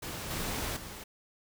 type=noise with level steps; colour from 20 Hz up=pink; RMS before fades=-39 / -35 / -44 dBFS; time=0.02-1.04 s; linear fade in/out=10 ms; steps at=0.3 / 0.76 s; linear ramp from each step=10 ms; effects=none